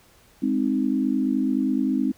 sine chord, Ab major, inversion none, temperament equal, 207.7 / 261.6 / 311.1 Hz, Ab3 / C4 / Eb4, 0 / 0 / 0 cents, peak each -26 / -22 / -26 dBFS, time 0.42-2.12 s, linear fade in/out 10 ms, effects pink hiss -56 dBFS RMS until 2.17 s

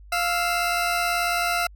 20% pulse tone pair together, 698.5 / 1318.6 Hz, F5 / E6, 0 / 0 cents, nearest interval major seventh, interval 1100 cents, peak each -18 / -22 dBFS, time 0.12-1.67 s, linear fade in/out 5 ms, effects added 50 Hz sine -43 dBFS peak until 1.75 s

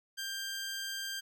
15% pulse tone, 1586 Hz, G6, 20 cents sharp, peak -30 dBFS, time 0.17-1.21 s, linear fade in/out 20 ms, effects none

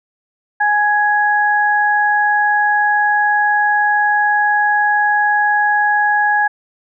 sine tone pair together, 833 / 1666 Hz, G#5 / G#6, +5 / +5 cents, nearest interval octave, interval 1200 cents, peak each -14 dBFS, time 0.6-6.48 s, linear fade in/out 10 ms, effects none

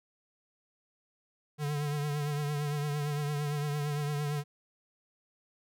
square tone with vibrato, 146.83 Hz, D3, in tune, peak -31 dBFS, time 1.58-4.44 s, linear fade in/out 50 ms, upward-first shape triangle, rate 8.8 Hz, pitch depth 51 cents each way, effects none

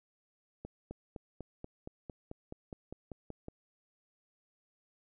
accelerating click train, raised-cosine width 2 ms, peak -29 dBFS, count 14, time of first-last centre 0.65-3.484 s, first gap 260 ms, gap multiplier 0.97, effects none

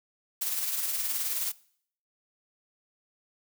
blue noise with tremolo, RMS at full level -29 dBFS, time 0.41-1.52 s, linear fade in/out 10 ms, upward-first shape sine, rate 19 Hz, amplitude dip 40%, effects noise-tail reverb RT60 0.6 s tail -21 dB re dry

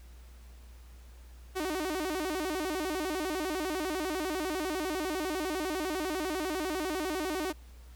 sawtooth tone with vibrato, 338.6 Hz, E4, 46 cents sharp, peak -27 dBFS, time 1.55-7.53 s, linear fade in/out 20 ms, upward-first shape square, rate 10 Hz, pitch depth 180 cents each way, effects added 60 Hz sine -48 dBFS peak until 7.95 s + pink hiss -61 dBFS RMS until 7.95 s

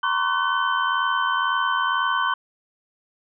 sine tone cluster, 938 / 1046 / 1128 / 1507 / 3087 Hz, A#5 / C6 / C#6 / F#6 / G7, +11 / -1 / +30 / +31 / -27 cents, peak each -29 / -25 / -25 / -24 / -31 dBFS, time 0.03-2.34 s, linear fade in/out 5 ms, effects none

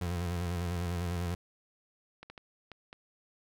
30% pulse tone with vibrato, 87.31 Hz, F2, in tune, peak -29 dBFS, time 0.01-1.35 s, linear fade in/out 5 ms, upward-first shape square, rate 10 Hz, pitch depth 43 cents each way
clicks, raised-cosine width 0.3 ms, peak -30 dBFS, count 5, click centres 2.23 / 2.3 / 2.378 / 2.717 / 2.929 s
effects none

